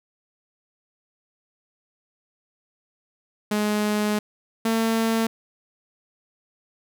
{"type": "tone pair in turn", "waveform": "sawtooth", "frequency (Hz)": [210, 225], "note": ["G#3", "A3"], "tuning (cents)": [19, 39], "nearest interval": "minor second", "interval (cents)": 120, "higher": "second", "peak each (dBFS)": [-17, -16], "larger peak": "second", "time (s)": [[3.51, 4.19], [4.65, 5.27]], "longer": "first", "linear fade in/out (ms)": 5, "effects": []}